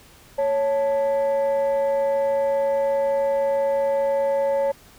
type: tone pair together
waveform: sine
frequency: 554.4 / 880 Hz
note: C#5 / A5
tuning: 0 / 0 cents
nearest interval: minor sixth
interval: 800 cents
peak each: -17 / -26 dBFS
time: 0.38-4.72 s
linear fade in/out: 10 ms
effects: tanh soft clip ceiling -16 dBFS + pink hiss -50 dBFS RMS until 4.98 s